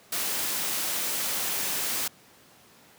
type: noise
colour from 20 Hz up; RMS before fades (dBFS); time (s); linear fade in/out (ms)
white; -29; 0.12-2.08; 5
effects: pink hiss -55 dBFS RMS until 2.98 s + high-pass 150 Hz 12 dB/octave